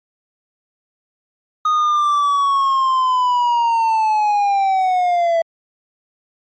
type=linear sweep; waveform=triangle; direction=down; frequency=1244.5 to 659.3 Hz; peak=-11 dBFS; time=1.65-5.42 s; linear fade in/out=5 ms; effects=MP3 32 kbps